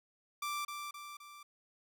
sawtooth tone with echo, 1174.7 Hz, D6, in tune, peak -32 dBFS, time 0.42-0.65 s, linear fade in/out 5 ms, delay 260 ms, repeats 3, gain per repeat -5 dB, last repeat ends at 1.43 s, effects none

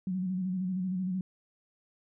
sine tone with vibrato, 185 Hz, F#3, in tune, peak -29 dBFS, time 0.07-1.21 s, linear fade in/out 2 ms, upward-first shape square, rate 13 Hz, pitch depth 44 cents each way, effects none

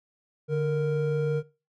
triangle tone pair together, 146.83 / 466.2 Hz, D3 / A#4, 0 / 0 cents, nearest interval octave + minor sixth, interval 2000 cents, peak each -24 dBFS, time 0.48-1.43 s, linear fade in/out 50 ms, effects noise-tail reverb RT60 0.3 s tail -19 dB re dry

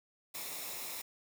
white noise with comb filter, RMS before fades -42 dBFS, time 0.34-1.02 s, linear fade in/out 10 ms, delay 0.65 ms, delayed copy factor -0.55, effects none

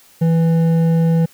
triangle tone with hard clipping, 164.81 Hz, E3, in tune, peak -13 dBFS, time 0.21-1.26 s, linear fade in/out 10 ms, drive 11 dB, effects white hiss -49 dBFS RMS until 1.33 s

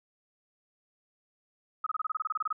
sine tone bursts, 1268 Hz, D#6, 32 cents sharp, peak -27 dBFS, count 14, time 1.84-2.528 s, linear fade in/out 5 ms, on 25 ms, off 26 ms, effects none

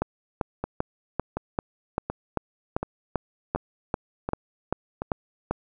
two click trains, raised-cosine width 1 ms, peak -10 / -14 dBFS, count 15 / 7, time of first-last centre 0.02-5.51 / 0.64-5.02 s, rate 2.55 / 1.37 Hz, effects none

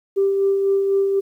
sine tone with tremolo, 393 Hz, G4, 4 cents sharp, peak -13 dBFS, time 0.16-1.21 s, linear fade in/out 20 ms, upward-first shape sine, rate 4 Hz, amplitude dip 35%, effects tanh soft clip ceiling -9 dBFS + 9-bit

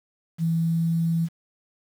sine tone with pitch glide, 164.81 to 165.76 Hz, E3 to E3, 0 to +10 cents, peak -20 dBFS, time 0.38-1.29 s, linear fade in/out 50 ms, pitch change +10 cents, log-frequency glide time 0.56-0.86 s, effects 8-bit

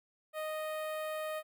sawtooth tone with notch filter, 621 Hz, D#5, 3 cents flat, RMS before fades -38 dBFS, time 0.33-1.43 s, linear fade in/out 50 ms, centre 5800 Hz, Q 0.64, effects none

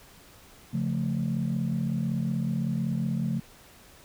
sine chord, Db augmented, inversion none, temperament equal, 138.59 / 174.61 / 220 Hz, Db3 / F3 / A3, 0 / 0 / 0 cents, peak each -29 dBFS, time 0.73-3.4 s, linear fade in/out 10 ms, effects tanh soft clip ceiling -19 dBFS + pink hiss -53 dBFS RMS until 4.04 s

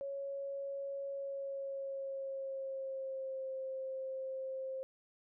sine tone with pitch glide, 554 to 528.4 Hz, C#5 to C5, -1 to +17 cents, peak -38 dBFS, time 0.01-4.83 s, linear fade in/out 0 ms, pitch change -82 cents, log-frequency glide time 1.1-3.51 s, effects none

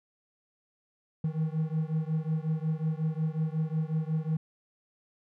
triangle beating tone pair, 155.56 / 161.06 Hz, D#3 / E3, 0 / -40 cents, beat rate 5.5 Hz, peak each -28 / -29 dBFS, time 1.24-4.37 s, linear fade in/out 5 ms, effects none

